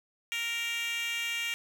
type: tone with high-pass filter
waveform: 10% pulse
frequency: 465.6 Hz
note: A#4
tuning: 2 cents flat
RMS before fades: -33 dBFS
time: 0.32-1.54 s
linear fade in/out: 0 ms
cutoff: 2500 Hz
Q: 3
effects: none